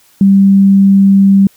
sine tone, 196 Hz, G3, in tune, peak -3 dBFS, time 0.21-1.47 s, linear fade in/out 2 ms, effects white hiss -48 dBFS RMS until 1.56 s

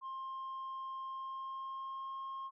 sine tone with pitch glide, 1060 to 1072.9 Hz, C6 to C6, +22 to +43 cents, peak -38 dBFS, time 0.01-2.51 s, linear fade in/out 50 ms, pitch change +21 cents, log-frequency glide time 1.04-2.19 s, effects tanh soft clip ceiling -39 dBFS

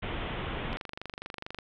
pink low-pass noise, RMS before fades -35 dBFS, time 0.02-0.77 s, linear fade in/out 10 ms, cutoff 3500 Hz, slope 96 dB/octave
click train, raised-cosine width 0.3 ms, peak -22 dBFS, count 22, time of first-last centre 0.73-1.587 s, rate 24.5 Hz
effects none

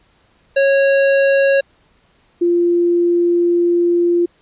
square / sine tone pair in turn, 550 / 346.5 Hz, C#5 / F4, -14 / -14 cents, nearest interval minor sixth, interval 800 cents, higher first, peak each -11 dBFS, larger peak neither, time 0.56-1.61 / 2.41-4.26 s, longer second, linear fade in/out 10 ms, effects pink hiss -56 dBFS RMS until 4.41 s + resampled to 8000 Hz

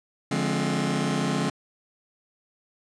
sawtooth chord, D half-diminished seventh, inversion none, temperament just, 146.83 / 176.2 / 211.4 / 264.3 Hz, D3 / F3 / Ab3 / C4, 0 / +16 / +31 / +18 cents, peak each -25 dBFS, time 0.31-1.5 s, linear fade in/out 5 ms, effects resampled to 22050 Hz

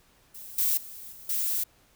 violet noise with level steps, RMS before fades -43 / -25 / -43 / -47 / -28 dBFS, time 0.34-1.64 s, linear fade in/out 10 ms, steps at 0.58 / 0.77 / 1.12 / 1.29 s, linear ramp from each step 5 ms, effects pink hiss -62 dBFS RMS until 1.95 s

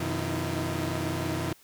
sawtooth tone cluster, 90.6 / 126.2 / 157.9 / 311.6 / 337.8 Hz, F#2 / B2 / D#3 / D#4 / E4, -36 / +38 / +26 / +3 / +42 cents, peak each -31 dBFS, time 0-1.53 s, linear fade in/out 5 ms, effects white hiss -58 dBFS RMS until 1.63 s

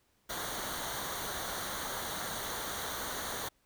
pink noise with comb filter, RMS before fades -38 dBFS, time 0.29-3.49 s, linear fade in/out 10 ms, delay 0.39 ms, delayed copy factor -0.7, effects pink hiss -72 dBFS RMS until 3.65 s

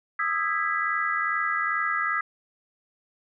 sine chord, E major seventh, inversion third, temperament just, 1236.1 / 1318.5 / 1648.1 / 1977.8 Hz, D#6 / E6 / G#6 / B6, -12 / 0 / -14 / +2 cents, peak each -29 dBFS, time 0.19-2.21 s, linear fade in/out 5 ms, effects none

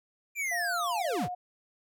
square linear sweep, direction down, 2406 to 58.27 Hz, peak -30 dBFS, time 0.35-1.29 s, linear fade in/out 50 ms
sine tone with pitch glide, 698.5 to 719.8 Hz, F5 to F#5, 0 to -48 cents, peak -33 dBFS, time 0.51-1.35 s, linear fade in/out 10 ms, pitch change +52 cents, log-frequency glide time 1.12-1.22 s
effects none

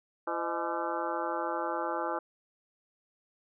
harmonic tone with a mistuned harmonic, 169.5 Hz, E3, 49 cents sharp, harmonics 2 / 3 / 4 / 5 / 6 / 7 / 8 / 9, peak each -38 / -38 / -38 / -36 / -41 / -38 / -39 / -44 dBFS, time 0.27-2.19 s, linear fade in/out 5 ms, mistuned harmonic 4, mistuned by -150 cents, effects none

